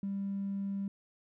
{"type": "tone with tanh clipping", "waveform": "triangle", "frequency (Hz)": 197.6, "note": "G3", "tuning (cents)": 14, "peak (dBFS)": -32, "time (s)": [0.03, 0.88], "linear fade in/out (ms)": 2, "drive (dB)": 1, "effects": []}